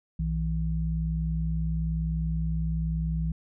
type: tone pair together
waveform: sine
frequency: 60.53 / 161.6 Hz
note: B1 / E3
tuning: -34 / -34 cents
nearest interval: octave + perfect fourth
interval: 1700 cents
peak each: -28 dBFS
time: 0.19-3.32 s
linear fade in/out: 5 ms
effects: none